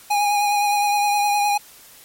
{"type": "tone with vibrato", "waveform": "square", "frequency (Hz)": 822, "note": "G#5", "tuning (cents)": -18, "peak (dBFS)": -17, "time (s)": [0.1, 1.58], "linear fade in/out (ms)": 10, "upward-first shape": "triangle", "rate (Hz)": 9.7, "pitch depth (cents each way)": 26, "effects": ["white hiss -46 dBFS RMS until 2.04 s", "MP3 64 kbps"]}